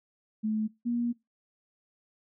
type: tone pair in turn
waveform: sine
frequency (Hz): 216.3 / 238.2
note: A3 / A#3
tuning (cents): -29 / +38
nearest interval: major second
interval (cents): 167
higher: second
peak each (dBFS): -26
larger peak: neither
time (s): 0.43-0.68 / 0.85-1.13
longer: second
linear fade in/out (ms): 20
effects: noise-tail reverb RT60 0.2 s tail -21 dB re dry